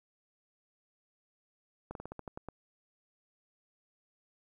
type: slowing click train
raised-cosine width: 1 ms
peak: -27 dBFS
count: 9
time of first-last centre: 1.91-2.487 s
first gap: 42 ms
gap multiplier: 1.15
effects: 11-bit